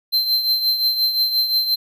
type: tone with tremolo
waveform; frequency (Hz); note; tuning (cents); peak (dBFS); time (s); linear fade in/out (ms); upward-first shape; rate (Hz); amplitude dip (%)
square; 4111; C8; -31; -14; 0.12-1.76; 20; triangle; 5.7; 65
effects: none